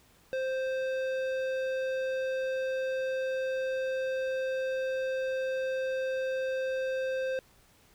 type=tone with tanh clipping; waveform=sine; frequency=523.3 Hz; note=C5; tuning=in tune; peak=-31 dBFS; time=0.33-7.39 s; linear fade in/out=0 ms; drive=14 dB; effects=pink hiss -62 dBFS RMS until 7.94 s